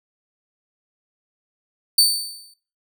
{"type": "tone with exponential decay", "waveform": "sawtooth", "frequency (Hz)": 4553, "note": "C#8", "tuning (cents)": 45, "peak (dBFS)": -7, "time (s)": [1.98, 2.54], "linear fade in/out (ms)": 5, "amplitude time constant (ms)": 120, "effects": ["noise-tail reverb RT60 0.4 s tail -19 dB re dry"]}